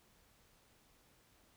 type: silence
effects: pink hiss -69 dBFS RMS until 1.56 s